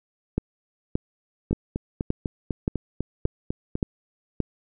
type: two click trains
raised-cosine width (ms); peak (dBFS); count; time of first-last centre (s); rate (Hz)
3; -9 / -13; 8 / 10; 0.38-4.403 / 1.51-3.754; 1.74 / 4.01
effects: none